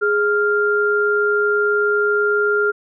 sine tone pair together, 415.3 / 1396.9 Hz, G#4 / F6, 0 / 0 cents, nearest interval octave + major sixth, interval 2100 cents, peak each -17 dBFS, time 0.01-2.72 s, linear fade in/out 20 ms, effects none

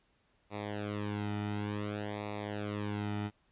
sawtooth tone with flanger, 103.83 Hz, G#2, in tune, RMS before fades -37 dBFS, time 0.5-3.31 s, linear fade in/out 50 ms, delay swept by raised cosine 0.64 to 1.84 ms, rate 0.56 Hz, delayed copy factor -0.85, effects pink hiss -72 dBFS RMS until 3.51 s + resampled to 8000 Hz

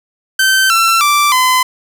sawtooth tone with pitch steps, 1546 / 1345.9 / 1171.6 / 1020 Hz, G6 / E6 / D6 / C6, -24 / +36 / -5 / -44 cents, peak -5 dBFS, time 0.39-1.63 s, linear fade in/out 5 ms, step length 310 ms, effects none

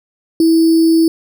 sine tone with sample-and-hold, 326.5 Hz, E4, 17 cents flat, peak -7 dBFS, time 0.4-1.08 s, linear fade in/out 2 ms, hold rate 4900 Hz, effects none

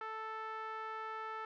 5% pulse tone with low-pass filter, 440 Hz, A4, in tune, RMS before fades -43 dBFS, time 0.01-1.45 s, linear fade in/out 2 ms, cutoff 1300 Hz, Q 2.3, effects none

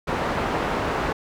white low-pass noise, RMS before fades -25 dBFS, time 0.07-1.13 s, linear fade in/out 10 ms, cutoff 1100 Hz, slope 12 dB/octave, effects none

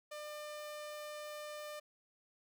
sawtooth tone, 599 Hz, D5, 34 cents sharp, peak -40 dBFS, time 0.11-1.8 s, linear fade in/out 10 ms, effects none

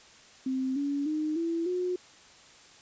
sine tone with pitch steps, 261.6 / 283.6 / 307.5 / 333.4 / 361.5 Hz, C4 / C#4 / D#4 / E4 / F#4, 0 / +40 / -20 / +20 / -40 cents, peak -27 dBFS, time 0.46-1.96 s, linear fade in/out 5 ms, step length 300 ms, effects white hiss -54 dBFS RMS until 2.81 s + resampled to 16000 Hz

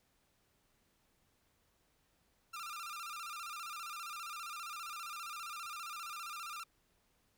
sawtooth tone with vibrato, 1280 Hz, D#6, 49 cents sharp, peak -39 dBFS, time 2.53-6.64 s, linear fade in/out 10 ms, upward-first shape square, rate 15 Hz, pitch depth 98 cents each way, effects pink hiss -75 dBFS RMS until 7.37 s

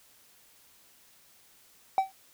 triangle tone with exponential decay, 769 Hz, G5, 33 cents flat, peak -15 dBFS, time 1.98-2.12 s, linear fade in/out 1 ms, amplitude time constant 29 ms, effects tanh soft clip ceiling -12 dBFS + white hiss -60 dBFS RMS until 2.33 s

